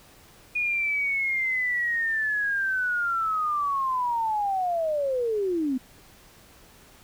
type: linear sweep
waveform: sine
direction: down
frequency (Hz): 2460 to 246.9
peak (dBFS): -23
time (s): 0.55-5.78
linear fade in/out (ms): 10
effects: pink hiss -53 dBFS RMS until 7.03 s